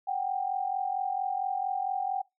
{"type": "tone pair together", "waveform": "sine", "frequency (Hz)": [746, 790.4], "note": ["F#5", "G5"], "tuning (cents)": [14, 14], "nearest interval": "minor second", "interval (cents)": 100, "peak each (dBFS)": [-31, -30], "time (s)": [0.07, 2.22], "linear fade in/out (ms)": 10, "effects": ["noise-tail reverb RT60 0.2 s tail -23 dB re dry"]}